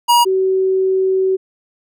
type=tone pair in turn; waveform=square / sine; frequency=955 / 379 Hz; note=A#5 / F#4; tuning=+42 / +42 cents; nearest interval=octave + major third; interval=1600 cents; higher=first; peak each=-9 / -12 dBFS; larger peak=first; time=0.08-0.25 / 0.25-1.37 s; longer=second; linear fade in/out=20 ms; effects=none